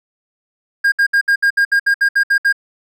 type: tone bursts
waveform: triangle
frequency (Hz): 1617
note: G#6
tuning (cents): -47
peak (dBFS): -8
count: 12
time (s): 0.84-2.527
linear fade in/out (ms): 10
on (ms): 81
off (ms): 65
effects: none